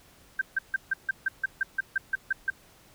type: tone bursts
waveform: sine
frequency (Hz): 1568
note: G6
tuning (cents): 0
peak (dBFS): -22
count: 13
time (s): 0.39-2.502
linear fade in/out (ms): 5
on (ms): 24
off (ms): 150
effects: pink hiss -57 dBFS RMS until 2.94 s